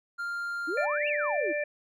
triangle tone, 1396.9 Hz, F6, in tune, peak -29 dBFS, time 0.18-0.86 s, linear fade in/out 20 ms
sine exponential two-way sweep, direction up then down, 291.2 to 2843 to 291.2 Hz, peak -30 dBFS, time 0.67-1.53 s, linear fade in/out 20 ms, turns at 1.08 s
harmonic tone, 590 Hz, D5, 8 cents sharp, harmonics 1 / 3 / 4, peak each -29 / -34 / -35 dBFS, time 0.77-1.64 s, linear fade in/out 5 ms
effects none

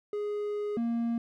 triangle tone pair in turn, 415.3 / 233.1 Hz, G#4 / A#3, 0 / 0 cents, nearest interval minor seventh, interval 1000 cents, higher first, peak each -28 / -25 dBFS, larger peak second, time 0.13-0.77 / 0.77-1.18 s, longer first, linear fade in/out 2 ms, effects none

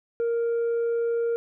sine tone with tanh clipping, 466.2 Hz, A#4, in tune, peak -23 dBFS, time 0.2-1.36 s, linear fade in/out 0 ms, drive 2 dB, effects none

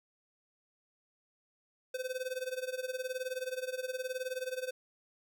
square tone with tremolo, 512 Hz, C5, 38 cents flat, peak -33 dBFS, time 1.94-4.71 s, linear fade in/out 5 ms, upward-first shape sine, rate 19 Hz, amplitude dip 85%, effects none

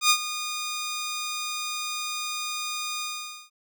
10% pulse tone with ADSR envelope, 1224 Hz, D#6, 29 cents flat, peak -7 dBFS, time 0.01-3.5 s, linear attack 89 ms, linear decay 72 ms, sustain -14 dB, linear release 480 ms, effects none

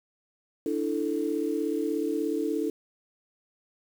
sine chord, D suspended second, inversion none, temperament just, 293.7 / 330.4 / 440.5 Hz, D4 / E4 / A4, 0 / +4 / +2 cents, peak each -30 dBFS, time 0.66-2.7 s, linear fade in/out 2 ms, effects 8-bit

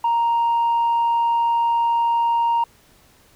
sine tone, 933 Hz, A#5, 1 cent sharp, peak -14 dBFS, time 0.04-2.64 s, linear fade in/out 5 ms, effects tanh soft clip ceiling -14 dBFS + pink hiss -54 dBFS RMS until 3.35 s

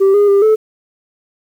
sine tone with pitch steps, 389.4 / 409.6 / 398.5 / 435 Hz, G4 / G#4 / G4 / A4, -12 / -24 / +28 / -20 cents, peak -4 dBFS, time 0-0.56 s, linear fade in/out 20 ms, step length 140 ms, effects tanh soft clip ceiling -6 dBFS + 7-bit

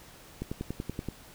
click train, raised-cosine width 3 ms, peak -20 dBFS, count 8, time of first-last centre 0.42-1.087 s, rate 10.5 Hz, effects pink hiss -52 dBFS RMS until 1.34 s

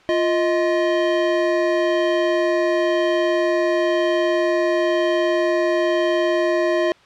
square tone pair together, 349 / 628 Hz, F4 / D#5, -1 / +16 cents, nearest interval minor seventh, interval 1017 cents, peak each -20 dBFS, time 0.09-6.92 s, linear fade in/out 0 ms, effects white hiss -50 dBFS RMS until 7.05 s + low-pass 3000 Hz 12 dB/octave

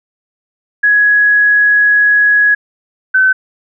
sine tone pair in turn, 1673 / 1524.1 Hz, G#6 / G6, +12 / -49 cents, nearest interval major second, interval 161 cents, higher first, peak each -6 dBFS, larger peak neither, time 0.83-2.55 / 3.14-3.33 s, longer first, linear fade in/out 10 ms, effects none

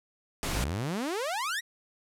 pink noise, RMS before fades -32 dBFS, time 0.43-0.64 s, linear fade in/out 0 ms
sawtooth exponential sweep, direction up, 43.65 to 1984 Hz, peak -26 dBFS, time 0.52-1.61 s, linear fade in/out 20 ms
effects low-pass 12000 Hz 12 dB/octave

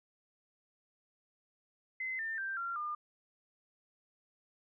sine tone with pitch steps, 2052 / 1796.7 / 1573.2 / 1377.5 / 1206.1 Hz, C7 / A6 / G6 / F6 / D6, -34 / +36 / +6 / -24 / +46 cents, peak -35 dBFS, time 2-2.95 s, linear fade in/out 5 ms, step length 190 ms, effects none

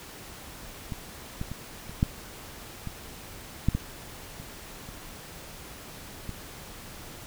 clicks, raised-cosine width 5 ms, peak -21 / -19 / -23 / -29 / -9 / -21 / -9 / -14 / -28 / -29 / -22 dBFS, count 11, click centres 0.922 / 1.414 / 1.516 / 1.895 / 2.029 / 2.873 / 3.686 / 3.75 / 4.4 / 4.89 / 6.293 s, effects pink hiss -44 dBFS RMS until 7.26 s

